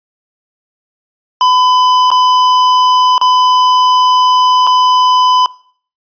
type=tone with dropouts; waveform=square; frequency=1006 Hz; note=B5; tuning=32 cents sharp; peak=-7 dBFS; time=1.41-5.46 s; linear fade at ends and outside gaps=1 ms; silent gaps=2.104-2.115 / 3.18-3.213 / 4.668-4.672 s; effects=noise-tail reverb RT60 0.5 s tail -21 dB re dry + resampled to 11025 Hz